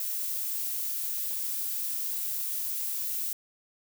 violet noise, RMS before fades -32 dBFS, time 0-3.33 s, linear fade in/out 2 ms, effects none

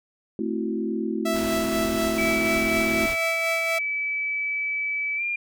sine chord, F# half-diminished seventh, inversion first, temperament equal, 220 / 261.6 / 329.6 / 370 Hz, A3 / C4 / E4 / F#4, 0 / 0 / 0 / 0 cents, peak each -28 / -32 / -29 / -31 dBFS, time 0.39-3.06 s, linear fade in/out 2 ms
sawtooth tone with tremolo, 659.3 Hz, E5, in tune, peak -20 dBFS, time 1.25-3.79 s, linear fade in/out 10 ms, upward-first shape sine, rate 4.1 Hz, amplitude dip 40%
pink noise, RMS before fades -34 dBFS, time 1.32-3.17 s, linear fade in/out 50 ms
sine tone with pitch glide, 2299 to 2401 Hz, D7 to D7, -37 to +38 cents, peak -24 dBFS, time 2.18-5.36 s, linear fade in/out 5 ms, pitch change +75 cents, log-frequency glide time 5.16-5.23 s
effects none

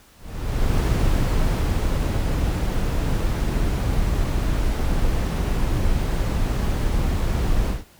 brown noise with ADSR envelope, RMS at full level -18 dBFS, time 0.18-7.85 s, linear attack 610 ms, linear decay 1400 ms, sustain -3 dB, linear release 170 ms, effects pink hiss -52 dBFS RMS until 7.99 s

